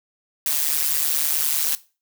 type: noise with amplitude modulation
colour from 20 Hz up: blue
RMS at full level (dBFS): -18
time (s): 0.46-1.75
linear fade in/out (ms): 2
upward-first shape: sine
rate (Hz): 150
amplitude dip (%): 85
effects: noise-tail reverb RT60 0.3 s tail -17 dB re dry